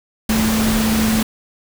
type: tone in noise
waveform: sine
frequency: 220 Hz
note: A3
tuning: in tune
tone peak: -15 dBFS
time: 0.29-1.23 s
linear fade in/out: 5 ms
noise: pink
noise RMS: -21 dBFS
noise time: 0.29-1.23 s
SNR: +3 dB
effects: none